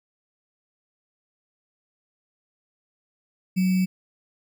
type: tone with sample-and-hold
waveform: sine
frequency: 185.5 Hz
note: F#3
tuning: 5 cents sharp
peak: -18 dBFS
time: 3.56-3.86 s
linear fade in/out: 20 ms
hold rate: 2450 Hz
effects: none